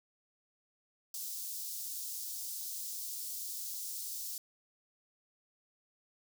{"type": "high-pass noise", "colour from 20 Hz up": "white", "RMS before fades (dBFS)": -41, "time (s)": [1.14, 4.38], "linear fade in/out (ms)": 2, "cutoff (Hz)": 4600, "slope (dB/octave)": 24, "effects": []}